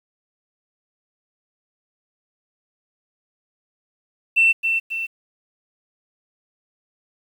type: tone with echo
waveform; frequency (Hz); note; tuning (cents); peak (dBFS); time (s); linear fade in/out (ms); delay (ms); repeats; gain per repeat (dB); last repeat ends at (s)
sine; 2686; E7; +32; -11; 4.36-4.53; 20; 270; 2; -6; 5.07
effects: tanh soft clip ceiling -7 dBFS + 8-bit